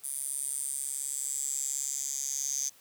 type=tone with high-pass filter sweep; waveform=10% pulse; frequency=138.59 Hz; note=C#3; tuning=in tune; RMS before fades=-34 dBFS; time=0.03-2.7 s; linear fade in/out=20 ms; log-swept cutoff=9700 to 6300 Hz; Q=9.3; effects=white hiss -59 dBFS RMS until 2.8 s + high-pass 60 Hz 12 dB/octave